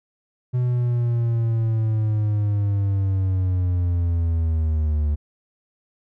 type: linear sweep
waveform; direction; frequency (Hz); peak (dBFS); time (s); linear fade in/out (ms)
triangle; down; 125.1 to 73.42; -16; 0.53-5.16; 20
effects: none